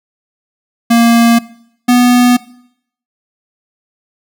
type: tone pair in turn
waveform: square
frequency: 233.1 / 245.8 Hz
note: A#3 / B3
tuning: 0 / -8 cents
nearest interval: minor second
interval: 92 cents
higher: second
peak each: -6 dBFS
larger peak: neither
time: 0.9-1.39 / 1.88-2.37 s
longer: neither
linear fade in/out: 10 ms
effects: noise-tail reverb RT60 0.7 s tail -20 dB re dry